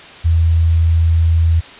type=tone; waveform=sine; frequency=82.41 Hz; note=E2; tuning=in tune; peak=-9 dBFS; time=0.24-1.61 s; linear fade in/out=20 ms; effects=white hiss -36 dBFS RMS until 1.79 s + resampled to 8000 Hz

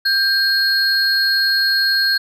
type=tone pair together; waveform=triangle; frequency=1589 / 4280 Hz; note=G6 / C8; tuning=+23 / +38 cents; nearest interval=octave + perfect fourth; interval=1715 cents; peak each=-15 dBFS; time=0.05-2.18 s; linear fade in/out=10 ms; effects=none

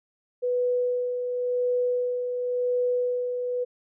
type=tone with tremolo; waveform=sine; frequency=493.9 Hz; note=B4; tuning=in tune; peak=-21 dBFS; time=0.42-3.65 s; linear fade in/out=20 ms; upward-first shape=sine; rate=0.93 Hz; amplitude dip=45%; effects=none

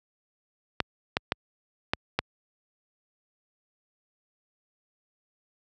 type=clicks; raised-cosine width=0.3 ms; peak=-7 dBFS; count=5; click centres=0.803 / 1.169 / 1.321 / 1.935 / 2.19 s; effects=high-pass 60 Hz 12 dB/octave

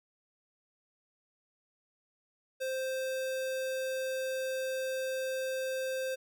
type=tone; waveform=square; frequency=523.3 Hz; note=C5; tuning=in tune; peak=-33 dBFS; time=2.6-6.16 s; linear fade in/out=20 ms; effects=none

